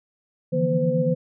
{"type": "tone cluster", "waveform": "sine", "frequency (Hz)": [147.9, 164.2, 172.8, 238.9, 512], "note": ["D3", "E3", "F3", "A#3", "C5"], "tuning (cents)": [13, -6, -18, 43, -38], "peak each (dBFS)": [-27, -24, -28, -28, -22], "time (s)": [0.52, 1.15], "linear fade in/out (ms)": 20, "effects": []}